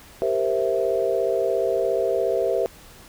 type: chord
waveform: sine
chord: C dominant seventh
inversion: second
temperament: equal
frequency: 392 / 466.2 / 523.3 / 659.3 Hz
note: G4 / Bb4 / C5 / E5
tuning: 0 / 0 / 0 / 0 cents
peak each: -25 dBFS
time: 0.22-2.66 s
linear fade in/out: 0 ms
effects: pink hiss -47 dBFS RMS until 3.08 s